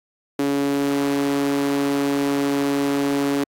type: tone with high-pass filter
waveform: sawtooth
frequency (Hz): 140.8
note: C#3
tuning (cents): +27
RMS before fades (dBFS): -21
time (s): 0.39-3.44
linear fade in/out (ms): 2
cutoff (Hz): 320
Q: 5.9
effects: AAC 48 kbps